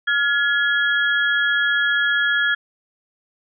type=tone cluster; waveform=sine; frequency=1410 / 1695 / 3293 Hz; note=F6 / G#6 / G#7; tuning=+16 / +35 / -15 cents; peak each=-21 / -18 / -26 dBFS; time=0.07-2.55 s; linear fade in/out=10 ms; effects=none